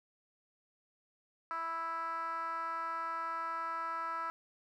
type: tone with band-pass filter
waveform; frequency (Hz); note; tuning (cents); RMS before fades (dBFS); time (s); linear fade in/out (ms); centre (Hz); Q
10% pulse; 329.6; E4; 0; -38; 1.51-4.3; 0; 1200; 6.9
effects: none